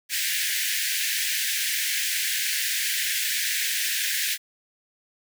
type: high-pass noise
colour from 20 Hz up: pink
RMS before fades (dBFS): -26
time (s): 0.09-4.38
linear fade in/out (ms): 50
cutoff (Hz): 1600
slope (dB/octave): 96
effects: none